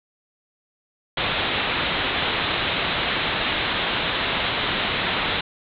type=low-pass noise; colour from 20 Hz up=white; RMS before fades=-24 dBFS; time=1.17-5.41 s; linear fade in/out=5 ms; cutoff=3900 Hz; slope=96 dB/octave; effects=none